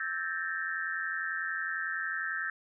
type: tone cluster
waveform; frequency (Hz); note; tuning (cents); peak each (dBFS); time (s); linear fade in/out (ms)
sine; 1315 / 1571 / 1740 / 1831; E6 / G6 / A6 / A#6; -5 / +3 / -20 / -32; -40 / -35 / -38 / -37; 0-2.5; 2
effects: none